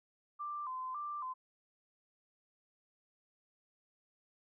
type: tone with vibrato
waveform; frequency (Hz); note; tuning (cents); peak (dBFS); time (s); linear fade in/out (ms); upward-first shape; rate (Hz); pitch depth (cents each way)
sine; 1102; C#6; -11; -38; 0.39-1.34; 20; square; 1.8; 120
effects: none